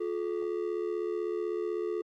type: ring-modulated tone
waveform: triangle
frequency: 392 Hz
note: G4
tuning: in tune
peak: -25 dBFS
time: 0-2.02 s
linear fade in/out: 10 ms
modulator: 38 Hz
effects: Opus 32 kbps